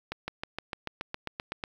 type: accelerating click train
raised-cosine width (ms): 0.3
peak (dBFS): -17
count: 12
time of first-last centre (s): 0.12-1.638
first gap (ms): 160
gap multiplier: 0.97
effects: 8-bit